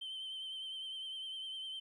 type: tone with vibrato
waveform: sine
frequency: 3100 Hz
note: G7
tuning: 20 cents flat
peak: -39 dBFS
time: 0.01-1.8 s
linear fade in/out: 10 ms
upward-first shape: sine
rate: 9.9 Hz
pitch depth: 32 cents each way
effects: tanh soft clip ceiling -39 dBFS + 13-bit